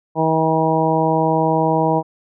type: harmonic tone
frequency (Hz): 160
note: D#3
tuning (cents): +49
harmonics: 1 / 2 / 3 / 4 / 5 / 6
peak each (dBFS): -21 / -21 / -21 / -21 / -21 / -21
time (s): 0.15-2.03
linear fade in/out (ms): 50
effects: none